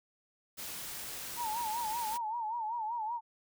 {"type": "noise", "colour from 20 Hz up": "white", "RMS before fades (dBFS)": -42, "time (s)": [0.57, 2.18], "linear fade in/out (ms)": 20}
{"type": "tone with vibrato", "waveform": "sine", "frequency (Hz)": 905, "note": "A5", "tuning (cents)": 48, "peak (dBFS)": -33, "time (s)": [1.36, 3.21], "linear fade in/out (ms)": 50, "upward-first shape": "sine", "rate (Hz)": 5.2, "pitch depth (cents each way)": 110}
{"effects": []}